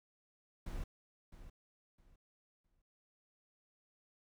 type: noise with echo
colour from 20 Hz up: brown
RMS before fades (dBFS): -41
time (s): 0.66-0.84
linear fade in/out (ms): 5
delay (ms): 660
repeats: 3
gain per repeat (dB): -12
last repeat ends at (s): 2.82
effects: none